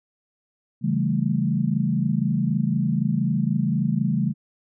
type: chord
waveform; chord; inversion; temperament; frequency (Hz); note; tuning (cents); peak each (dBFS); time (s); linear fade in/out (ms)
sine; A dominant seventh; first; equal; 138.59 / 164.81 / 196 / 220; C#3 / E3 / G3 / A3; 0 / 0 / 0 / 0; -25; 0.81-4.34; 50
effects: none